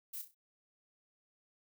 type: noise with echo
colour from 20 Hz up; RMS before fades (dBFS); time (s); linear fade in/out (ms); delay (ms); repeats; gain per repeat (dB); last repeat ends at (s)
violet; -43; 0.13-0.22; 10; 32; 4; -8; 0.348
effects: none